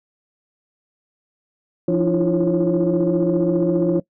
sine tone cluster, 172.4 / 300.1 / 330.4 / 345.3 / 545 Hz, F3 / D4 / E4 / F4 / C#5, -22 / +38 / +4 / -20 / -29 cents, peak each -20 / -23 / -22 / -19 / -21 dBFS, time 1.88-4 s, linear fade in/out 5 ms, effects noise-tail reverb RT60 0.1 s tail -22 dB re dry + tanh soft clip ceiling -9 dBFS

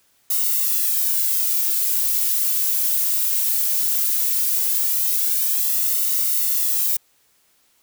violet noise with flanger, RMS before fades -20 dBFS, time 0.3-6.97 s, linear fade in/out 5 ms, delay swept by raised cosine 1.2 to 3 ms, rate 0.17 Hz, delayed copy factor -0.75, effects white hiss -61 dBFS RMS until 7.82 s

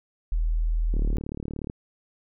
sine tone, 40.27 Hz, E1, 40 cents flat, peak -21 dBFS, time 0.32-1.17 s, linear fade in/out 0 ms
click train, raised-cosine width 3 ms, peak -20 dBFS, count 29, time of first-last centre 0.94-1.699 s, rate 36.9 Hz
effects none

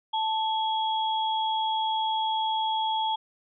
sine tone pair together, 880 / 3322 Hz, A5 / G#7, 0 / 0 cents, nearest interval octave + major seventh, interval 2300 cents, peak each -25 / -31 dBFS, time 0.13-3.16 s, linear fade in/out 10 ms, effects none

